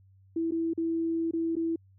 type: tone with dropouts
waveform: sine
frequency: 329.6 Hz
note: E4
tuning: in tune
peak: -26 dBFS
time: 0.36-1.76 s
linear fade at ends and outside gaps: 5 ms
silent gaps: 0.51-0.519 / 0.735-0.776 / 1.311-1.334 / 1.555-1.565 s
effects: added 96 Hz sine -56 dBFS peak until 1.98 s